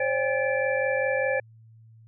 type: tone cluster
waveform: sine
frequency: 528 / 573 / 805 / 1724 / 2347 Hz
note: C5 / D5 / G5 / A6 / D7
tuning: +16 / -43 / +46 / -36 / -2 cents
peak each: -25 / -30 / -34 / -29 / -33 dBFS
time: 0-1.4 s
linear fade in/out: 5 ms
effects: added 112 Hz sine -49 dBFS peak until 2.07 s